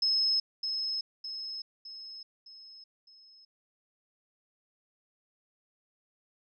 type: tone with echo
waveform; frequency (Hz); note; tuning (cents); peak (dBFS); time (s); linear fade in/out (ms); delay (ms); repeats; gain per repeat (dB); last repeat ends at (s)
sine; 5180; E8; -31; -24; 0.02-0.4; 5; 610; 5; -6; 3.45
effects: none